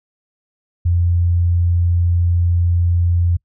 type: tone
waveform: sine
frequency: 86.7 Hz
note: F2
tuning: 12 cents flat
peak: -12 dBFS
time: 0.85-3.37 s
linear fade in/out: 10 ms
effects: noise-tail reverb RT60 0.1 s tail -26 dB re dry